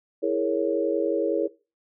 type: chord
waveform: sine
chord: A# half-diminished seventh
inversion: second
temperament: equal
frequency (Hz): 329.6 / 415.3 / 466.2 / 554.4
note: E4 / G#4 / A#4 / C#5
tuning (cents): 0 / 0 / 0 / 0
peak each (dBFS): -27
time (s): 0.22-1.48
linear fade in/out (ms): 20
effects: noise-tail reverb RT60 0.3 s tail -19 dB re dry